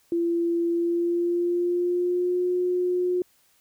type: tone with pitch glide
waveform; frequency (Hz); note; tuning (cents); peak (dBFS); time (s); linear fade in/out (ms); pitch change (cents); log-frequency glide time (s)
sine; 340 to 359.8; F4 to F#4; -46 to -48; -21; 0.12-3.22; 2; +98; 0.7-2.43
effects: white hiss -63 dBFS RMS until 3.6 s